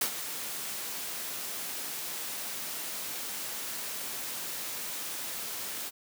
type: noise with ADSR envelope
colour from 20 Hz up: white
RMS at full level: -27 dBFS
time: 0.01-5.91 s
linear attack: 5 ms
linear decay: 79 ms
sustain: -10 dB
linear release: 36 ms
effects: high-pass 150 Hz 12 dB/octave